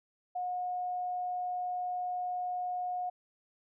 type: tone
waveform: sine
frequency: 723 Hz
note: F#5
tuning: 40 cents flat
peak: -32 dBFS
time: 0.35-3.1 s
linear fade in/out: 10 ms
effects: none